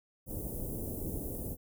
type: band-stop noise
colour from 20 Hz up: pink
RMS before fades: -38 dBFS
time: 0.26-1.57 s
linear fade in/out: 50 ms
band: 520 to 11000 Hz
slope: 24 dB/octave
effects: none